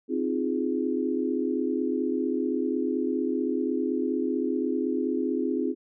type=chord; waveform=sine; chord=F minor seventh; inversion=second; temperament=equal with one note detuned; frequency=261.6 / 311.1 / 346.8 / 415.3 Hz; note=C4 / Eb4 / F4 / Ab4; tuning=0 / 0 / -12 / 0 cents; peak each=-28 / -31 / -30 / -31 dBFS; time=0.08-5.75 s; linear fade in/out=50 ms; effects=none